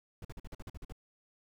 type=noise bursts; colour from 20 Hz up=brown; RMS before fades=-43 dBFS; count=10; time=0.22-0.923 s; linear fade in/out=2 ms; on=28 ms; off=47 ms; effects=none